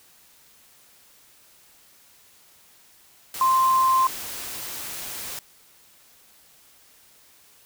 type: tone in noise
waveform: sine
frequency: 1046.5 Hz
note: C6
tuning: in tune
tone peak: -16 dBFS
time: 3.41-4.07 s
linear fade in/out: 2 ms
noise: white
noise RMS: -34 dBFS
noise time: 3.34-5.39 s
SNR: +15 dB
effects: white hiss -55 dBFS RMS until 7.65 s